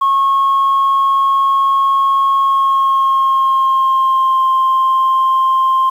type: tone with pitch glide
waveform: sine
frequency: 1091 to 1053.2 Hz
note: C#6 to C6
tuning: -28 to +11 cents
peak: -8 dBFS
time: 0.01-5.9 s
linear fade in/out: 10 ms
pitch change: -61 cents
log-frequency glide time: 2.38-4.43 s
effects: tanh soft clip ceiling -7 dBFS + 7-bit